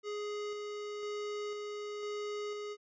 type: tone with tremolo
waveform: square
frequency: 416.1 Hz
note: G#4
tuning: 3 cents sharp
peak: -37 dBFS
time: 0.03-2.77 s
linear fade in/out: 50 ms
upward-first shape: square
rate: 1 Hz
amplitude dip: 25%
effects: resampled to 16000 Hz